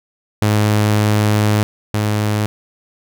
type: tone pair in turn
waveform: sawtooth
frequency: 105.6 / 105.6 Hz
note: G#2 / G#2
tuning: +29 / +29 cents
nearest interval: unison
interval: 0 cents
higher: neither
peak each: -8 / -11 dBFS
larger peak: first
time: 0.42-1.63 / 1.94-2.46 s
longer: first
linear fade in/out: 0 ms
effects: none